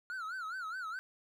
triangle tone with vibrato, 1400 Hz, F6, 4 cents sharp, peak -36 dBFS, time 0.1-0.99 s, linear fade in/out 0 ms, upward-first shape sine, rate 4.8 Hz, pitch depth 170 cents each way, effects none

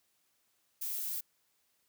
violet noise, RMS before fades -37 dBFS, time 0.81-1.21 s, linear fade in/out 10 ms, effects white hiss -75 dBFS RMS until 1.88 s + high-pass 60 Hz 12 dB/octave

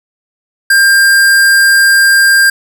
square tone, 1597 Hz, G6, 32 cents sharp, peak -5 dBFS, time 0.7-2.5 s, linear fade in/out 5 ms, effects none

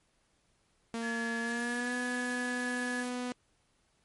sawtooth tone with pitch glide, 230 to 247.9 Hz, A#3 to B3, -23 to +7 cents, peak -30 dBFS, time 0.94-3.32 s, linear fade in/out 0 ms, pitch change +130 cents, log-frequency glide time 1.41-1.94 s
sine tone, 1700 Hz, G#6, 40 cents sharp, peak -35 dBFS, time 1.01-3.05 s, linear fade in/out 50 ms
blue noise, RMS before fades -46 dBFS, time 1.47-3.1 s, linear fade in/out 10 ms
effects pink hiss -72 dBFS RMS until 4.04 s + MP3 48 kbps

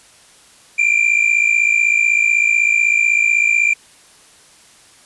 triangle tone pair together, 2349 / 2405 Hz, D7 / D7, 0 / +41 cents, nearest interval unison, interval 41 cents, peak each -13 dBFS, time 0.78-3.74 s, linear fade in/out 10 ms, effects white hiss -47 dBFS RMS until 5.05 s + resampled to 24000 Hz

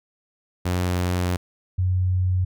sawtooth / sine tone pair in turn, 89.7 / 91.9 Hz, F2 / F#2, +47 / -11 cents, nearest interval unison, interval 42 cents, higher second, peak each -17 / -18 dBFS, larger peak first, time 0.65-1.37 / 1.78-2.45 s, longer first, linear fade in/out 10 ms, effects none

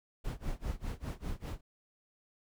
brown noise with tremolo, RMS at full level -35 dBFS, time 0.24-1.61 s, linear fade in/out 10 ms, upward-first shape sine, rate 5 Hz, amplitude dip 95%, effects none

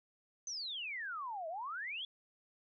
sine exponential two-way sweep, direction down then up, 6272 to 622.3 to 3487 Hz, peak -39 dBFS, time 0.47-2.05 s, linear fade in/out 2 ms, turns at 1.48 s, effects none

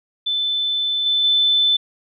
sine tone with level steps, 3520 Hz, A7, in tune, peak -18 / -15 / -13 dBFS, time 0.26-1.77 s, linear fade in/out 10 ms, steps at 1.06 / 1.24 s, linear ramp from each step 2 ms, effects none

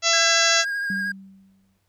harmonic tone, 670 Hz, E5, 28 cents sharp, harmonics 1 / 2 / 3 / 4 / 5 / 6 / 7 / 8 / 9 / 10, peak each -26 / -26 / -26 / -26 / -26 / -26 / -26 / -26 / -26 / -26 dBFS, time 0.02-0.65 s, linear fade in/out 50 ms
triangle tone with vibrato, 1627 Hz, G#6, 36 cents flat, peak -22 dBFS, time 0.13-1.12 s, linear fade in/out 5 ms, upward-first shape triangle, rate 13 Hz, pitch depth 28 cents each way
sine tone with exponential decay, 193.1 Hz, G3, 26 cents flat, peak -26 dBFS, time 0.9-1.78 s, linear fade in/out 2 ms, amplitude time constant 190 ms
effects added 96 Hz sine -70 dBFS peak until 1.88 s + pink hiss -71 dBFS RMS until 1.88 s

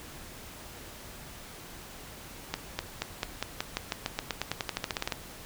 accelerating click train, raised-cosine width 0.2 ms, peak -12 dBFS, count 22, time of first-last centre 2.54-5.123 s, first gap 250 ms, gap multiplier 0.92, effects pink hiss -46 dBFS RMS until 5.45 s

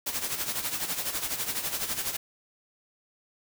white noise with tremolo, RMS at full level -29 dBFS, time 0.06-2.17 s, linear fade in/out 10 ms, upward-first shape sine, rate 12 Hz, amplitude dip 65%, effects none

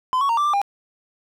triangle tone with pitch steps, 1021 / 1114 / 924 / 1173 / 1184 / 803 Hz, C6 / C#6 / A#5 / D6 / D6 / G5, -43 / +8 / -16 / -2 / +14 / +41 cents, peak -15 dBFS, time 0.13-0.616 s, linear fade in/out 0 ms, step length 81 ms, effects none

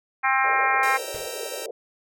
harmonic tone, 265.8 Hz, C4, 27 cents sharp, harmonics 3 / 4 / 5 / 6 / 7 / 8 / 9, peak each -24 / -25 / -26 / -27 / -27 / -28 / -29 dBFS, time 0.23-0.98 s, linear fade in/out 20 ms
pink band-pass noise, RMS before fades -35 dBFS, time 0.44-1.71 s, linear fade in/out 2 ms, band 420 to 610 Hz, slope 48 dB/octave
5% pulse chord, E diminished, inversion first, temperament equal, 784 / 932.3 / 1318.5 Hz, G5 / Bb5 / E6, 0 / 0 / 0 cents, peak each -26 dBFS, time 0.83-1.66 s, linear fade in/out 2 ms
pink noise with exponential decay, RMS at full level -38 dBFS, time 1.14-1.41 s, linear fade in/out 5 ms, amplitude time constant 58 ms
effects none

